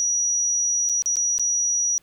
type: tone with dropouts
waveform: sine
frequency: 5810 Hz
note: F#8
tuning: 32 cents flat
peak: -19 dBFS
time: 0-1.98 s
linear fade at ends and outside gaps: 0 ms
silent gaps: 0.89-0.896 / 1.021-1.059 / 1.157-1.168 / 1.381-1.396 s
effects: pink hiss -61 dBFS RMS until 2.02 s